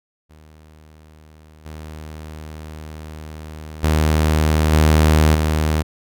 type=tone with level steps; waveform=sawtooth; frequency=77.5 Hz; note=D#2; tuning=6 cents flat; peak=-40 / -28 / -10 / -7 / -12 dBFS; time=0.29-5.83 s; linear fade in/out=20 ms; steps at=1.65 / 3.83 / 4.72 / 5.34 s; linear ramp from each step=10 ms; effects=none